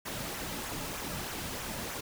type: noise with flanger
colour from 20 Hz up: pink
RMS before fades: -38 dBFS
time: 0.05-2.01 s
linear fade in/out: 10 ms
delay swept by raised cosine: 0.21 to 2.81 ms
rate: 3.2 Hz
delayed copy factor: -0.5
effects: none